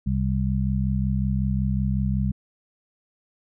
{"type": "harmonic tone", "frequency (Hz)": 65.41, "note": "C2", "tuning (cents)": 0, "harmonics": [1, 2, 3], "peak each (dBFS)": [-25, -25, -25], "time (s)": [0.06, 2.32], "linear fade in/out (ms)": 10, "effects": []}